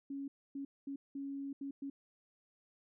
sine tone bursts at uneven times, 277.2 Hz, C#4, in tune, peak -39 dBFS, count 6, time 0.1-0.28 / 0.55-0.65 / 0.87-0.96 / 1.15-1.53 / 1.61-1.71 / 1.82-1.9 s, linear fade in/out 5 ms, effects none

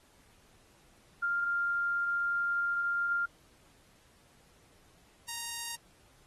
sine / 5% pulse tone pair in turn, 1396.9 / 932.3 Hz, F6 / A#5, 0 / 0 cents, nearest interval perfect fifth, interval 700 cents, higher first, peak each -28 / -26 dBFS, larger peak second, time 1.22-3.26 / 5.28-5.76 s, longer first, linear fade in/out 10 ms, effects pink hiss -64 dBFS RMS until 6.26 s + AAC 32 kbps

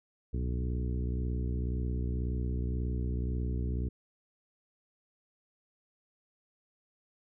harmonic tone with a mistuned harmonic, 61.9 Hz, B1, 5 cents sharp, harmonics 1 / 2 / 3 / 4 / 5 / 6 / 7, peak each -31 / -37 / -41 / -43 / -45 / -47 / -48 dBFS, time 0.33-3.89 s, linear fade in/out 10 ms, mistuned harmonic 1, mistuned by +140 cents, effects none

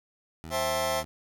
15% pulse tone with vibrato, 79.8 Hz, D#2, 44 cents sharp, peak -33 dBFS, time 0.44-1.05 s, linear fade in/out 0 ms, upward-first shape square, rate 3.2 Hz, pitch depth 25 cents each way
sawtooth chord, A minor seventh, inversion first, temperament just, 528 / 660 / 792 / 880 Hz, C5 / E5 / G5 / A5, +16 / +2 / +18 / 0 cents, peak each -26 / -26 / -31 / -32 dBFS, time 0.5-1.04 s, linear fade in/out 50 ms
effects none

